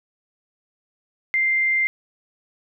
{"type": "tone", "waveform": "sine", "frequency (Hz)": 2093, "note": "C7", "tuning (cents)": 0, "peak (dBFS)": -17, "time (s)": [1.34, 1.87], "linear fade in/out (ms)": 0, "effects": []}